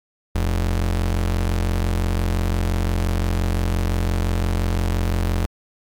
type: ring-modulated tone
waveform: square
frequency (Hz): 64.3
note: C2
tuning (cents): -30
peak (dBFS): -16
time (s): 0.35-5.46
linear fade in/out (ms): 0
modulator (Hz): 22.9
effects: AAC 64 kbps